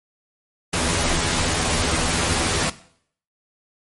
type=noise with comb filter; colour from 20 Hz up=pink; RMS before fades=-21 dBFS; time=0.73-2.7 s; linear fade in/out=5 ms; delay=12 ms; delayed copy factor=+0.95; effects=noise-tail reverb RT60 0.6 s tail -17 dB re dry + MP3 48 kbps